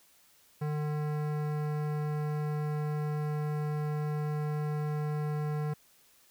sine tone with hard clipping, 150.3 Hz, D3, 40 cents sharp, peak -32 dBFS, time 0.61-5.74 s, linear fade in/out 10 ms, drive 17 dB, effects white hiss -63 dBFS RMS until 6.3 s

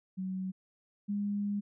sine tone pair in turn, 187.8 / 203.8 Hz, F#3 / G#3, +26 / -32 cents, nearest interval minor second, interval 142 cents, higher second, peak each -33 / -30 dBFS, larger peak second, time 0.17-0.52 / 1.08-1.61 s, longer second, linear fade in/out 20 ms, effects none

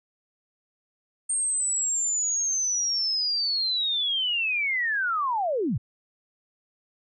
sine linear sweep, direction down, 8670 to 87.31 Hz, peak -23 dBFS, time 1.29-5.78 s, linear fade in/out 10 ms, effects none

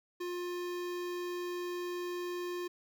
square tone with notch filter, 354.2 Hz, F4, 24 cents sharp, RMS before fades -38 dBFS, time 0.2-2.68 s, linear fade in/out 10 ms, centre 9100 Hz, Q 1.7, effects none

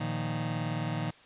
sawtooth chord, Bb suspended fourth, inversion none, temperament just, 116.54 / 155.39 / 174.81 Hz, Bb2 / Eb3 / F3, 0 / -2 / +2 cents, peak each -30 / -29 / -34 dBFS, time 0-1.11 s, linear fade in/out 10 ms, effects white hiss -56 dBFS RMS until 1.25 s + resampled to 8000 Hz

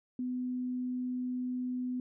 sine tone, 250.9 Hz, B3, 28 cents sharp, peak -32 dBFS, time 0.19-2 s, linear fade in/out 2 ms, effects none

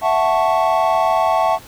triangle chord, F# minor seventh, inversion third, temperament equal, 659.3 / 740 / 880 / 1108.7 Hz, E5 / F#5 / A5 / C#6, 0 / 0 / 0 / 0 cents, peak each -16 / -17 / -17 / -19 dBFS, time 0.01-1.59 s, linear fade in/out 50 ms, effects pink hiss -41 dBFS RMS until 1.67 s

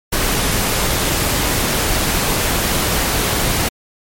pink noise, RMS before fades -17 dBFS, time 0.12-3.69 s, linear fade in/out 10 ms, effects MP3 64 kbps

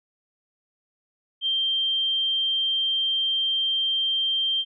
sine tone, 3160 Hz, G7, 13 cents sharp, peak -21 dBFS, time 1.41-4.65 s, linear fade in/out 50 ms, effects none

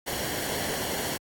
pink noise with comb filter, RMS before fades -31 dBFS, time 0.06-1.18 s, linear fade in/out 20 ms, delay 0.8 ms, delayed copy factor -0.55, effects high-pass 60 Hz 12 dB/octave + AAC 64 kbps

